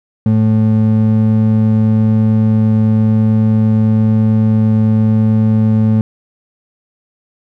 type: ring-modulated tone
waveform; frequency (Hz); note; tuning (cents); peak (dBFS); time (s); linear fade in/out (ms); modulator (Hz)
triangle; 164; E3; -9; -3; 0.26-6.01; 0; 54.5
effects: none